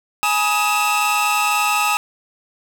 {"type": "tone cluster", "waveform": "45% pulse", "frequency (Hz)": [834, 963, 1258, 2664], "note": ["G#5", "B5", "D#6", "E7"], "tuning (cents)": [7, -44, 19, 18], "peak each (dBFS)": [-21, -27, -20, -21], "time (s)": [0.23, 1.97], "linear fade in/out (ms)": 0, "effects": []}